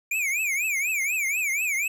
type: tone with vibrato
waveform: square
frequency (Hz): 2349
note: D7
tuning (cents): 0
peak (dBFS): -24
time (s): 0.11-1.88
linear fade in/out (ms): 5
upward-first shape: triangle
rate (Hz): 4.1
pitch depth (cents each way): 220
effects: none